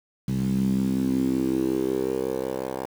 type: tone with band-pass filter sweep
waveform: 10% pulse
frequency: 65.41 Hz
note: C2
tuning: in tune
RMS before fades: -25 dBFS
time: 0.28-2.86 s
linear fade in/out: 5 ms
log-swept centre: 160 to 650 Hz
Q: 4.2
effects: 7-bit